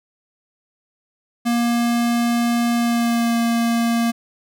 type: tone with pitch glide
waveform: square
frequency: 236.5 to 232.8 Hz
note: A#3 to A#3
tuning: +25 to -2 cents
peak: -17 dBFS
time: 1.45-4.12 s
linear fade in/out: 20 ms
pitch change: -27 cents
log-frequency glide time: 2.74-3.38 s
effects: none